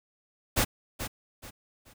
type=noise with echo; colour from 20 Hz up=pink; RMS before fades=-24 dBFS; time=0.56-0.65 s; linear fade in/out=20 ms; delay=430 ms; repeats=3; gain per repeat=-10 dB; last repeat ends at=1.94 s; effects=none

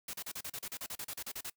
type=noise bursts; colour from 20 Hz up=white; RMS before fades=-41 dBFS; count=16; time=0.08-1.5 s; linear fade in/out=5 ms; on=55 ms; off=36 ms; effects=noise-tail reverb RT60 0.1 s tail -22 dB re dry

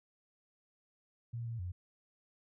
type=tone with pitch steps; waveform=sine; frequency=117.5 / 115.7 / 89.4 Hz; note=A#2 / A#2 / F2; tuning=+14 / -13 / +41 cents; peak=-37 dBFS; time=1.33-1.72 s; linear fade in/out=10 ms; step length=130 ms; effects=none

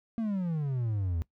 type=exponential sweep; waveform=triangle; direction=down; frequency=233.1 to 79.3 Hz; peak=-26 dBFS; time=0.18-1.22 s; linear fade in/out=0 ms; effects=noise-tail reverb RT60 0.1 s tail -20 dB re dry

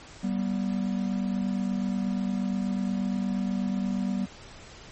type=tone pair together; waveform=triangle; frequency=193.5 / 241.9 Hz; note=G3 / B3; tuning=-22 / -36 cents; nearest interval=major third; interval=386 cents; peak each=-25 / -28 dBFS; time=0.23-4.26 s; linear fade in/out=10 ms; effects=pink hiss -47 dBFS RMS until 4.91 s + MP3 32 kbps

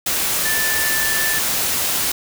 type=tone in noise; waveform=sine; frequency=1760 Hz; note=A6; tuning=in tune; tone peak=-21 dBFS; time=0.45-1.39 s; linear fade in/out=5 ms; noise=white; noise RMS=-20 dBFS; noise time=0.06-2.12 s; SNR=-4 dB; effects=none

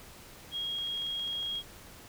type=tone; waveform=sine; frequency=3275 Hz; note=G#7; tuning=25 cents flat; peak=-32 dBFS; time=0.51-1.63 s; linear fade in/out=50 ms
type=clicks; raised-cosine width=0.2 ms; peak=-33 dBFS; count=11; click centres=0.786 / 0.873 / 0.976 / 1.02 / 1.067 / 1.196 / 1.277 / 1.33 / 1.429 / 1.461 / 1.556 s
effects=pink hiss -51 dBFS RMS until 2.08 s

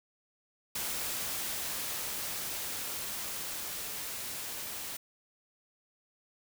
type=noise with level ramp; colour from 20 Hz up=white; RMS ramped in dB=-35 to -40 dBFS; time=0.75-4.97 s; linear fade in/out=5 ms; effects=none

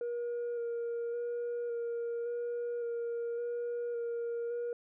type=tone with vibrato; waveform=sine; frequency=473.2 Hz; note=A#4; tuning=26 cents sharp; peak=-31 dBFS; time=0.01-4.73 s; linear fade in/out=2 ms; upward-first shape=square; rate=0.89 Hz; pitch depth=14 cents each way; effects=tanh soft clip ceiling -32 dBFS

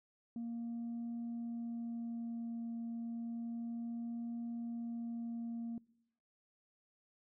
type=tone with vibrato; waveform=sine; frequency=233.1 Hz; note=A#3; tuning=in tune; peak=-37 dBFS; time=0.36-5.78 s; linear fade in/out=2 ms; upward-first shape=triangle; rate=0.31 Hz; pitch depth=11 cents each way; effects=noise-tail reverb RT60 0.9 s tail -26 dB re dry + tanh soft clip ceiling -37 dBFS

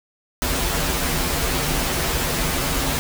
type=noise with comb filter; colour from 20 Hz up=pink; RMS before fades=-22 dBFS; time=0.42-2.99 s; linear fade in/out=0 ms; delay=9.6 ms; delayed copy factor=-0.75; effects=none

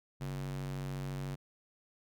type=tone with high-pass filter; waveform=square; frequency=46.86 Hz; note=F#1; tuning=23 cents sharp; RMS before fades=-39 dBFS; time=0.2-1.36 s; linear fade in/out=20 ms; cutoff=110 Hz; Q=2.8; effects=none

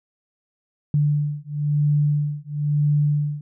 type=beating tone pair; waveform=sine; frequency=146.83 / 147.83 Hz; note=D3 / D3; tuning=0 / +12 cents; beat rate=1 Hz; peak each=-21 dBFS; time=0.94-3.41 s; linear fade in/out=2 ms; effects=none

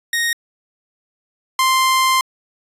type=tone pair in turn; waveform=sawtooth; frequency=1864.7 / 1046.7 Hz; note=A#6 / C6; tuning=0 / 0 cents; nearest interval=minor seventh; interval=1000 cents; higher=first; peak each=-13 / -9 dBFS; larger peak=second; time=0.13-0.33 / 1.59-2.21 s; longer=second; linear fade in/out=2 ms; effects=resampled to 32000 Hz

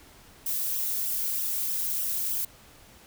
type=noise with flanger; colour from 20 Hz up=violet; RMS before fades=-29 dBFS; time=0.46-2.45 s; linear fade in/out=5 ms; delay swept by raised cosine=0.44 to 3.04 ms; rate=3.2 Hz; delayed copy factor=-0.75; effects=pink hiss -53 dBFS RMS until 3.06 s

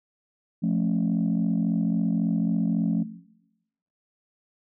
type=chord; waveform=sine; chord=F augmented; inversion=none; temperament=just; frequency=174.61 / 218.3 / 272.8 Hz; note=F3 / A3 / C#4; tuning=0 / -13 / -28 cents; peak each=-23 / -24 / -28 dBFS; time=0.62-3.04 s; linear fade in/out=20 ms; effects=noise-tail reverb RT60 0.9 s tail -17 dB re dry + tanh soft clip ceiling -16 dBFS

